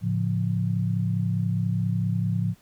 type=chord; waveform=sine; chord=A augmented; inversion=none; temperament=equal with one note detuned; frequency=110 / 140.2 / 174.61 Hz; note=A2 / C#3 / E#3; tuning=0 / +20 / 0 cents; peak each=-25 / -30 / -26 dBFS; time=0.01-2.55 s; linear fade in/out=50 ms; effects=pink hiss -59 dBFS RMS until 2.61 s